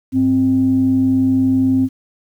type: tone pair together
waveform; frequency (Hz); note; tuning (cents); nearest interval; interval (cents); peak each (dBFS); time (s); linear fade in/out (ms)
sine; 101.5 / 262.2; G#2 / C4; -39 / +4; octave + major third; 1643; -21 / -11; 0.12-1.89; 50
effects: tanh soft clip ceiling -5 dBFS + 8-bit

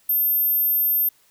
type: tone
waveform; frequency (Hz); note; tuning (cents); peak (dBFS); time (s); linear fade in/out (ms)
sine; 13280; G#9; -1; -17; 0.09-1.09; 5
effects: white hiss -59 dBFS RMS until 1.3 s

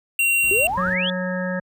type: tone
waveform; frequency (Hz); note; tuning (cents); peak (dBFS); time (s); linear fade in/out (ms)
square; 2749; F7; -28; -17; 0.19-0.67; 2
type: noise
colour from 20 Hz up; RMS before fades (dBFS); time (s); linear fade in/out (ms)
brown; -33; 0.42-0.95; 20
type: exponential sweep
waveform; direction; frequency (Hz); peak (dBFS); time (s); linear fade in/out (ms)
sine; up; 370 to 3520; -21; 0.51-1.1; 2
type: harmonic tone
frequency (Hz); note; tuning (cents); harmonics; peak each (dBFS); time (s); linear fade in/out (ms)
183; F#3; -19; 1 / 3 / 5 / 7 / 9 / 10; -25 / -27 / -37 / -38 / -30 / -36; 0.77-1.6; 10
effects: high-pass 60 Hz 12 dB/octave

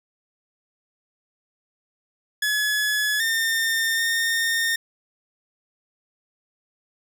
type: tone with pitch steps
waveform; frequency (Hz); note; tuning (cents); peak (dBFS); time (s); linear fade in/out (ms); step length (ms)
sawtooth; 1701 / 1814 / 1829; G#6 / A#6 / A#6; +41 / -48 / -33; -17; 2.42-4.76; 5; 780
effects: none

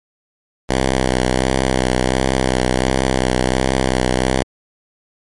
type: tone with vibrato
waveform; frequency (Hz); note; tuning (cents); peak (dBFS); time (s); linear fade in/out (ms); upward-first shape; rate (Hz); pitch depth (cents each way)
5% pulse; 64.3; C2; -30; -3; 0.69-4.43; 5; sine; 1.4; 34
effects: MP3 48 kbps

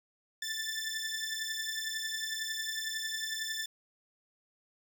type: beating tone pair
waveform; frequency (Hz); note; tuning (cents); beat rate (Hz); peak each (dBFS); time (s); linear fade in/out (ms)
15% pulse; 1760 / 1771; A6 / A6; 0 / +11; 11; -31; 0.42-3.66; 5
effects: 10-bit

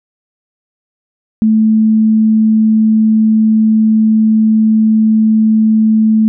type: tone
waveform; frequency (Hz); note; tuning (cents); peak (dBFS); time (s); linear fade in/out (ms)
sine; 218.7; A3; -10; -6; 1.42-6.28; 0
effects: none

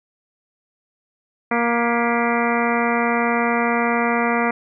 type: harmonic tone with a mistuned harmonic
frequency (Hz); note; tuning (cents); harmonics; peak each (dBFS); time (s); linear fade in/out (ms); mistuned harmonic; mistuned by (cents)
235.4; A#3; +17; 1 / 2 / 3 / 4 / 5 / 6 / 7 / 8 / 9 / 10; -22 / -24 / -24 / -26 / -26 / -28 / -31 / -27 / -31 / -30; 1.51-4.51; 5; 8; +76
effects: none

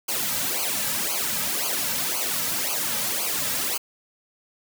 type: noise with flanger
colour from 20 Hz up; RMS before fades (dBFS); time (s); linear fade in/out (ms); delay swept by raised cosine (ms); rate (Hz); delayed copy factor
white; -26; 0.08-3.78; 10; 0.54 to 2.84; 1.9; -1
effects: none

